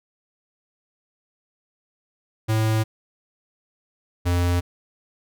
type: tone pair in turn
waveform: square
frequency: 110 / 87.9 Hz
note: A2 / F2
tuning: 0 / +12 cents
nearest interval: major third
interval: 388 cents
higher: first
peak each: -19 dBFS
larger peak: neither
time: 2.48-2.84 / 4.25-4.61 s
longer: neither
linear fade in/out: 20 ms
effects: none

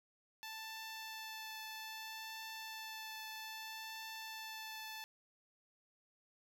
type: tone with vibrato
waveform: 10% pulse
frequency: 880 Hz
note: A5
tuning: in tune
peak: -37 dBFS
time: 0.43-5.04 s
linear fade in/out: 0 ms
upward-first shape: triangle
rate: 0.62 Hz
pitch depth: 11 cents each way
effects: none

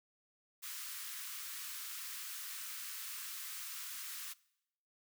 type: high-pass noise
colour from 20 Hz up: white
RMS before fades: -45 dBFS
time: 0.62-4.34 s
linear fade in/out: 20 ms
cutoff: 1100 Hz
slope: 48 dB/octave
effects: noise-tail reverb RT60 0.8 s tail -22 dB re dry

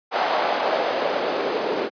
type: noise with band-pass filter sweep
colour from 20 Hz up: white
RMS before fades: -23 dBFS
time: 0.11-1.9 s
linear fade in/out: 50 ms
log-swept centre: 760 to 400 Hz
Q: 2
effects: high-pass 200 Hz 12 dB/octave + resampled to 11025 Hz

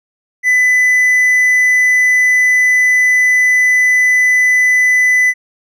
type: tone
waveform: triangle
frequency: 2000 Hz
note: B6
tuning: 21 cents sharp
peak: -6 dBFS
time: 0.43-5.34 s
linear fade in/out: 50 ms
effects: none

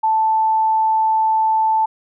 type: tone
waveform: sine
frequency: 880 Hz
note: A5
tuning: in tune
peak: -13 dBFS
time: 0.03-1.86 s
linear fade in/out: 10 ms
effects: none

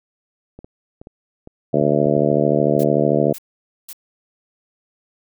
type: clicks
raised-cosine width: 2 ms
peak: -24 dBFS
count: 11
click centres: 0.59 / 0.645 / 1.015 / 1.071 / 1.474 / 1.816 / 2.062 / 2.169 / 2.315 / 2.601 / 2.764 s
type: harmonic tone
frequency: 73.42 Hz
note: D2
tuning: in tune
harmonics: 2 / 3 / 4 / 5 / 6 / 7 / 8 / 9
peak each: -22 / -22 / -22 / -22 / -22 / -22 / -22 / -22 dBFS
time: 1.73-3.33 s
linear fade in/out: 10 ms
type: noise bursts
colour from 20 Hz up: blue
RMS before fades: -34 dBFS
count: 3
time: 2.79-3.931 s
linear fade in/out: 5 ms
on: 47 ms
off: 500 ms
effects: none

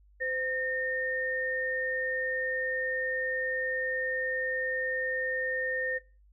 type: tone pair together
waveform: sine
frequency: 513.5 / 1830 Hz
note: C5 / A#6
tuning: -33 / -32 cents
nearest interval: octave + minor seventh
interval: 2201 cents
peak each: -34 / -30 dBFS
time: 0.2-5.99 s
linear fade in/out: 20 ms
effects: noise-tail reverb RT60 0.3 s tail -18 dB re dry + added 50 Hz sine -57 dBFS peak until 6.32 s

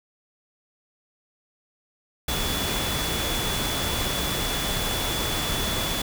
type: tone in noise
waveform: sine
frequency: 3435 Hz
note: A7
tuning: 42 cents flat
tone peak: -31 dBFS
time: 2.28-6.02 s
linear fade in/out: 5 ms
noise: pink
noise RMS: -27 dBFS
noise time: 2.28-6.02 s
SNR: -7 dB
effects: none

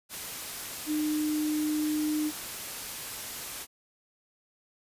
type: tone in noise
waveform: sine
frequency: 304.3 Hz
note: D#4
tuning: 38 cents flat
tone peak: -26 dBFS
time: 0.86-2.32 s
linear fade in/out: 50 ms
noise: white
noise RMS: -38 dBFS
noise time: 0.09-3.67 s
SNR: +9 dB
effects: resampled to 32000 Hz

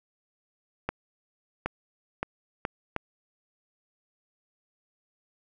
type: accelerating click train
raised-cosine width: 0.5 ms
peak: -13 dBFS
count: 5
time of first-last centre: 0.89-2.963 s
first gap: 770 ms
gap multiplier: 0.74
effects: none

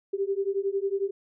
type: beating tone pair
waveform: sine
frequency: 388.4 / 399.4 Hz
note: G4 / G4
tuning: -16 / +32 cents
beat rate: 11 Hz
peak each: -28 dBFS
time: 0.13-1.11 s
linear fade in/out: 10 ms
effects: none

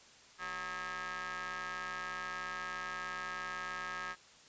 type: ring-modulated tone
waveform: sawtooth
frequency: 176.9 Hz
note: F3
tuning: 23 cents sharp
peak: -32 dBFS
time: 0.38-4.16 s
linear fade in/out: 50 ms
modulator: 1450 Hz
effects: white hiss -59 dBFS RMS until 4.48 s + resampled to 16000 Hz

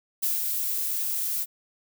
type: noise with ADSR envelope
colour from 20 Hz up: violet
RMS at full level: -25 dBFS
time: 0.22-1.46 s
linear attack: 15 ms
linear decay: 170 ms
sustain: -3 dB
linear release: 38 ms
effects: none

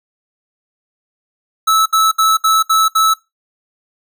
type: tone bursts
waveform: square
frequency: 1306 Hz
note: E6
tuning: 17 cents flat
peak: -10 dBFS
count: 6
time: 1.67-3.14 s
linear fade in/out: 10 ms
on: 190 ms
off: 66 ms
effects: noise-tail reverb RT60 0.2 s tail -20 dB re dry

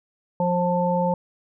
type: harmonic tone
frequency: 177.2 Hz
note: F3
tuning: 25 cents sharp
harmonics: 1 / 3 / 5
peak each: -23 / -23 / -24 dBFS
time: 0.4-1.14 s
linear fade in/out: 2 ms
effects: none

